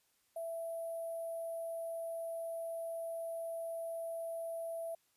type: tone with sample-and-hold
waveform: sine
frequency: 663 Hz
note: E5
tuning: 10 cents sharp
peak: -38 dBFS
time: 0.36-4.95 s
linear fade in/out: 5 ms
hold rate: 11025 Hz
effects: white hiss -75 dBFS RMS until 5.16 s + resampled to 32000 Hz